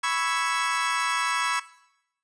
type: chord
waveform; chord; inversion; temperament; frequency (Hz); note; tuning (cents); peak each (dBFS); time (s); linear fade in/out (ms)
30% pulse; C# minor seventh; third; equal; 987.8 / 1108.7 / 1318.5 / 1661.2; B5 / C#6 / E6 / G#6; 0 / 0 / 0 / 0; -27; 0.03-1.6; 10
effects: noise-tail reverb RT60 0.8 s tail -17 dB re dry + resampled to 22050 Hz